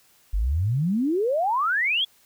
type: exponential sweep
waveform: sine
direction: up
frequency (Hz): 44.92 to 3447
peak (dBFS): -20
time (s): 0.33-2.05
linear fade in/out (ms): 10
effects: white hiss -59 dBFS RMS until 2.25 s